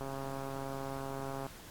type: click train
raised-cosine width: 1 ms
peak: -27 dBFS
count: 199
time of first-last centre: 0.01-1.466 s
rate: 136 Hz
effects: pink hiss -52 dBFS RMS until 1.7 s + AAC 64 kbps